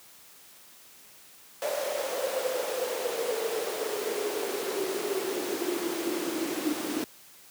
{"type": "noise with high-pass filter sweep", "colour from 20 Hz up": "pink", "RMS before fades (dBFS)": -31, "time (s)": [1.62, 7.04], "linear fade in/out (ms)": 0, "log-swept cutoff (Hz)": [570, 300], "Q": 9.7, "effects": ["white hiss -53 dBFS RMS until 7.5 s", "high-pass 100 Hz 12 dB/octave"]}